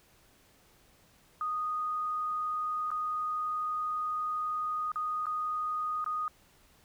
sine tone with dropouts, 1239 Hz, D#6, 8 cents flat, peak -30 dBFS, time 1.41-6.28 s, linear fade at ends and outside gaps 1 ms, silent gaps 2.905-2.915 / 4.918-4.958 / 5.257-5.267 / 6.043-6.062 s, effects pink hiss -63 dBFS RMS until 6.84 s

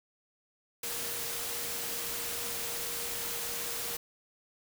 sine tone in noise, 471.2 Hz, A#4, 19 cents sharp, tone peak -47 dBFS, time 0.83-3.97 s, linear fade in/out 5 ms, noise white, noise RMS -36 dBFS, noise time 0.83-3.97 s, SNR -14 dB, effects none

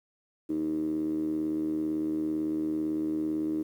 10% pulse tone with band-pass filter, 77.9 Hz, D#2, 3 cents sharp, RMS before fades -30 dBFS, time 0.49-3.63 s, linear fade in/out 10 ms, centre 320 Hz, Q 9.4, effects 10-bit

